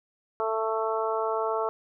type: harmonic tone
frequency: 221.5 Hz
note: A3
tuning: 12 cents sharp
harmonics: 2 / 3 / 4 / 5 / 6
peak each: -29 / -31 / -32 / -33 / -34 dBFS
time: 0.4-1.69 s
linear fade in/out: 0 ms
effects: none